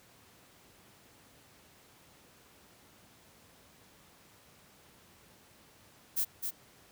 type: noise with echo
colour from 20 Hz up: violet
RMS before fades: -30 dBFS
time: 6.16-6.25 s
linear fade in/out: 20 ms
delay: 260 ms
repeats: 1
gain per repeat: -5 dB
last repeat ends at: 6.51 s
effects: pink hiss -60 dBFS RMS until 6.91 s + high-pass 80 Hz 12 dB/octave